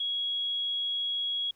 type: tone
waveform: sine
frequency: 3322 Hz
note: G#7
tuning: in tune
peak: -28 dBFS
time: 0-1.51 s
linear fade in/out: 5 ms
effects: pink hiss -68 dBFS RMS until 1.55 s